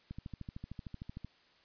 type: click train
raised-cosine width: 5 ms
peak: -30 dBFS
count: 16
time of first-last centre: 0.11-1.246 s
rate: 13.2 Hz
effects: white hiss -66 dBFS RMS until 1.64 s + resampled to 11025 Hz